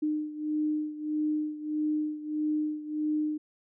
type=beating tone pair; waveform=sine; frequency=303.8 / 305.4 Hz; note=D#4 / D#4; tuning=-41 / -32 cents; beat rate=1.6 Hz; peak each=-29 / -33 dBFS; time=0.02-3.38 s; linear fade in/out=10 ms; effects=none